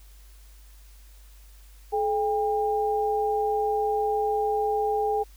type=tone pair together; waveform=sine; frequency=428.5 / 802 Hz; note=A4 / G5; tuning=-46 / +39 cents; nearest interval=major seventh; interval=1085 cents; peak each=-25 dBFS; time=1.92-5.24 s; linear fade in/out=20 ms; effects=added 50 Hz sine -47 dBFS peak until 5.36 s + white hiss -58 dBFS RMS until 5.36 s